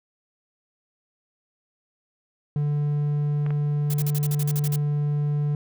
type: tone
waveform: triangle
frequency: 146.83 Hz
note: D3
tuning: in tune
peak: -19 dBFS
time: 2.56-5.55 s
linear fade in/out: 2 ms
type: clicks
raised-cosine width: 0.5 ms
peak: -22 dBFS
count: 2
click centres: 3.464 / 3.506 s
type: noise bursts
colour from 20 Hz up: blue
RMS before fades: -32 dBFS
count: 11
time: 3.9-4.759 s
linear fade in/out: 2 ms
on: 39 ms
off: 43 ms
effects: none